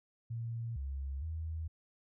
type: tone with pitch steps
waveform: sine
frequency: 115.7 / 68.3 / 80.3 Hz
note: A#2 / C#2 / E2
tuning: -13 / -25 / -45 cents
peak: -36 dBFS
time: 0.3-1.68 s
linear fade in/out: 10 ms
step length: 460 ms
effects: none